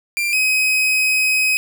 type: tone pair in turn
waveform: 40% pulse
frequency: 2375 / 2528 Hz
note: D7 / D#7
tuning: +19 / +27 cents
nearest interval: minor second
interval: 108 cents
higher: second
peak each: -17 / -13 dBFS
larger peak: second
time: 0.17-0.33 / 0.33-1.57 s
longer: second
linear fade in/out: 0 ms
effects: none